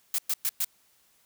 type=noise bursts; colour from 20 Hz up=blue; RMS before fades=-27 dBFS; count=4; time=0.14-0.646 s; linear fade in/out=2 ms; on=44 ms; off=110 ms; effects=white hiss -65 dBFS RMS until 1.25 s